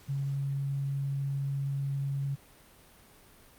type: tone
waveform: sine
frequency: 138.59 Hz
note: C#3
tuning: in tune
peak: -29 dBFS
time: 0.08-2.36 s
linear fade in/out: 20 ms
effects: pink hiss -57 dBFS RMS until 3.58 s + Opus 48 kbps